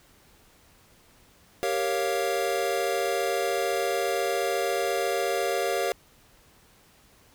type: chord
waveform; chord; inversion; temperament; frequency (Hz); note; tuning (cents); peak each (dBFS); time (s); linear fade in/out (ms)
square; G half-diminished seventh; none; equal; 392 / 466.2 / 554.4 / 698.5; G4 / Bb4 / Db5 / F5; 0 / 0 / 0 / 0; -31; 1.63-5.92; 0
effects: pink hiss -58 dBFS RMS until 7.34 s